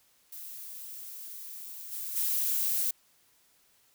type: noise with level steps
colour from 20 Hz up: violet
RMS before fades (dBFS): -43 / -37 / -29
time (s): 0.32-2.91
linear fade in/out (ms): 5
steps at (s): 1.91 / 2.15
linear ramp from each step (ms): 20
effects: white hiss -66 dBFS RMS until 3.94 s